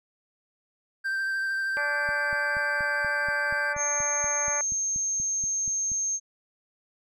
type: tone with vibrato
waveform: triangle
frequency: 1568 Hz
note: G6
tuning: in tune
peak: -24 dBFS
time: 1.04-3.74 s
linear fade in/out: 20 ms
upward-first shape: triangle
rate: 13 Hz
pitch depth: 17 cents each way
type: harmonic tone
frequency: 291 Hz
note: D4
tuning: 16 cents flat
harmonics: 2 / 3 / 4 / 5 / 6 / 7 / 8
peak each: -34 / -36 / -37 / -38 / -39 / -39 / -40 dBFS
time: 1.77-4.61 s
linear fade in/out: 0 ms
type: click train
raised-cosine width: 5 ms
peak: -30 dBFS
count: 17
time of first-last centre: 2.09-5.918 s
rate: 4.18 Hz
type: tone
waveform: sine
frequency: 6400 Hz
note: G8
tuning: 35 cents sharp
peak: -25 dBFS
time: 3.76-6.2 s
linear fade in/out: 50 ms
effects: none